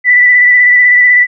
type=tone with vibrato; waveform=sine; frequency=1975.5 Hz; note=B6; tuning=in tune; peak=-3 dBFS; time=0.04-1.27 s; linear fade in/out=50 ms; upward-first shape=square; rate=16 Hz; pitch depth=18 cents each way; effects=none